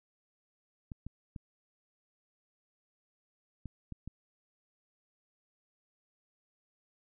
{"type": "clicks", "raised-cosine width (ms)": 5, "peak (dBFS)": -29, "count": 6, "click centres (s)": [0.918, 1.066, 1.362, 3.657, 3.923, 4.076], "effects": []}